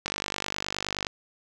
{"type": "click train", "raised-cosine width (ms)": 0.2, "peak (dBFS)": -11, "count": 51, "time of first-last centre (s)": [0.06, 1.068], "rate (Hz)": 49.6, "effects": []}